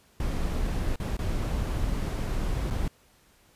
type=noise with dropouts; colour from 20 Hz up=brown; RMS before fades=-28 dBFS; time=0.2-2.88 s; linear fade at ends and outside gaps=2 ms; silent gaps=0.959-1 / 1.169-1.19 / 2.703-2.707 s; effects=pink hiss -61 dBFS RMS until 3.55 s + resampled to 32000 Hz